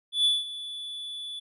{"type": "tone with ADSR envelope", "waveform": "triangle", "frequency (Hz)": 3455, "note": "A7", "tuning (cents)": -32, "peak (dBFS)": -17, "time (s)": [0.12, 1.4], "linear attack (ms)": 130, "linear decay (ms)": 190, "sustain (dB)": -16, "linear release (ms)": 13, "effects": ["resampled to 32000 Hz"]}